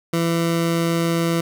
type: tone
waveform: 20% pulse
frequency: 167.4 Hz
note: E3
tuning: 27 cents sharp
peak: -13 dBFS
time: 0.13-1.41 s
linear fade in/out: 5 ms
effects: none